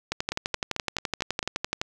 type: two click trains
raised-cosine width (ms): 0.2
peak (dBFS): -9 / -12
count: 21 / 6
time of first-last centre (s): 0.12-1.815 / 0.32-1.429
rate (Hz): 11.8 / 4.51
effects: none